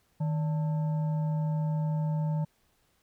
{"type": "tone with frequency modulation", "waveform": "sine", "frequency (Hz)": 155.56, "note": "D#3", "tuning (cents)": 0, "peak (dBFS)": -26, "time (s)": [0.2, 2.45], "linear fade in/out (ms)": 10, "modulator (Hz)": 734, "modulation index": 0.29, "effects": ["pink hiss -70 dBFS RMS until 3.02 s"]}